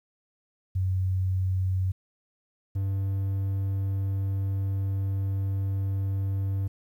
sine / triangle tone pair in turn, 93.5 / 97.39 Hz, F#2 / G2, +19 / -11 cents, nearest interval minor second, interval 70 cents, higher second, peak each -23 dBFS, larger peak neither, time 0.75-1.92 / 2.75-6.68 s, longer second, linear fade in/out 10 ms, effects 10-bit

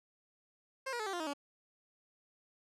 15% pulse tone with pitch steps, 531 / 478.6 / 431.3 / 388.7 / 350.3 / 315.7 / 284.6 Hz, C5 / A#4 / A4 / G4 / F4 / D#4 / C#4, +25 / +46 / -35 / -15 / +5 / +25 / +46 cents, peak -30 dBFS, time 0.86-1.336 s, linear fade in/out 10 ms, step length 68 ms, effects low-pass 9000 Hz 12 dB/octave

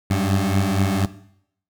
20% pulse beating tone pair, 95.1 / 99.3 Hz, F#2 / G2, +48 / +23 cents, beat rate 4.2 Hz, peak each -16 dBFS, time 0.1-1.06 s, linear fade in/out 10 ms, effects noise-tail reverb RT60 0.7 s tail -17 dB re dry

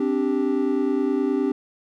triangle chord, C suspended second, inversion none, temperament equal with one note detuned, 261.6 / 291.3 / 392 Hz, C4 / D4 / G4, 0 / -14 / 0 cents, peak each -22 dBFS, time 0-1.52 s, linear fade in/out 5 ms, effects none

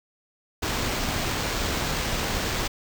pink noise with sample-and-hold, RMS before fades -27 dBFS, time 0.62-2.68 s, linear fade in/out 10 ms, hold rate 11025 Hz, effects none

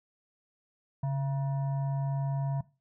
sine tone with frequency modulation, 138.59 Hz, C#3, in tune, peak -27 dBFS, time 1.03-2.61 s, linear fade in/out 5 ms, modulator 816 Hz, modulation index 0.33, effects noise-tail reverb RT60 0.3 s tail -19 dB re dry

